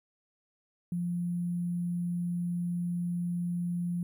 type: tone with sample-and-hold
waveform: sine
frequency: 174.61 Hz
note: F3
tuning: in tune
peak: -29 dBFS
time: 0.92-4.03 s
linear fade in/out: 2 ms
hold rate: 11025 Hz
effects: none